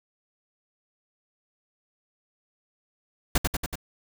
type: noise with echo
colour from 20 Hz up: pink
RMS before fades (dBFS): -20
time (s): 3.35-3.38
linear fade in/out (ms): 5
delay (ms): 94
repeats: 4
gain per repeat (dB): -3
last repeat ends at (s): 3.756
effects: none